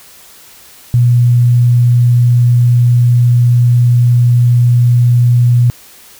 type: tone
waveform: sine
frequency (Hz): 121.2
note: B2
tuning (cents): -32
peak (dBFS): -5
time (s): 0.94-5.7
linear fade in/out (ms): 0
effects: white hiss -39 dBFS RMS until 6.19 s